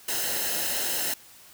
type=noise with comb filter; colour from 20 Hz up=white; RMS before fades=-28 dBFS; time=0.08-1.14 s; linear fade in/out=5 ms; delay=0.86 ms; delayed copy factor=-0.65; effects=white hiss -51 dBFS RMS until 1.53 s